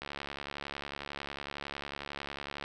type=click train; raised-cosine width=0.3 ms; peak=-22 dBFS; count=187; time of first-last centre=0.02-2.64 s; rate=71 Hz; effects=none